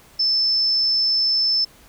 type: tone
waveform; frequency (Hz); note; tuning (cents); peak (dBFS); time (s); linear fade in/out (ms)
sine; 5274; E8; 0; -16; 0.19-1.65; 10
effects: pink hiss -50 dBFS RMS until 1.88 s